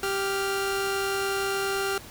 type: tone pair together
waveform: sawtooth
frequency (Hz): 392 / 1396.9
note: G4 / F6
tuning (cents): 0 / 0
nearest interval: octave + minor seventh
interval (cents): 2200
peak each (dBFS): -23 / -27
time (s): 0.03-1.98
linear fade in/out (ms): 2
effects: pink hiss -45 dBFS RMS until 2.1 s